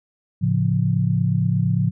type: chord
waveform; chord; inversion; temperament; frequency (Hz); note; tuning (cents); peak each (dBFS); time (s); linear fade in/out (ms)
sine; A augmented; none; equal; 110 / 138.59 / 174.61; A2 / C#3 / E#3; 0 / 0 / 0; -21; 0.41-1.91; 20
effects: none